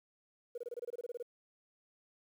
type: tone bursts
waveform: sine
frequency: 481 Hz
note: B4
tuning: 46 cents flat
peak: -37 dBFS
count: 13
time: 0.55-1.227 s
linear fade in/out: 5 ms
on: 29 ms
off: 25 ms
effects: tanh soft clip ceiling -33 dBFS + 11-bit